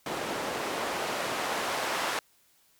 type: noise with band-pass filter sweep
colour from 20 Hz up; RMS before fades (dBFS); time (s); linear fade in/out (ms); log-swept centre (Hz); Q
white; -32; 0.06-2.19; 2; 430 to 870; 0.79
effects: white hiss -65 dBFS RMS until 2.79 s